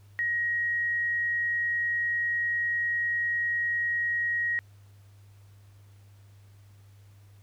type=tone; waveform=sine; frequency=1890 Hz; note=A#6; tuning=23 cents sharp; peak=-25 dBFS; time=0.19-4.59 s; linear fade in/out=0 ms; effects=added 100 Hz sine -51 dBFS peak until 7.42 s + pink hiss -65 dBFS RMS until 7.42 s